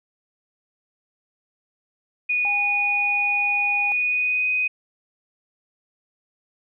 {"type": "tone with pitch glide", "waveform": "sine", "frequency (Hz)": [2465, 2501], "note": ["D#7", "D#7"], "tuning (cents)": [-17, 8], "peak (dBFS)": -19, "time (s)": [2.29, 4.68], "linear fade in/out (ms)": 10, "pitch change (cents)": 25, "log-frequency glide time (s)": [3.91, 4.49]}
{"type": "tone", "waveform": "sine", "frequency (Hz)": 812, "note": "G#5", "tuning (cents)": -39, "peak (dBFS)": -28, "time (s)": [2.45, 3.92], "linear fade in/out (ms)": 0}
{"effects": []}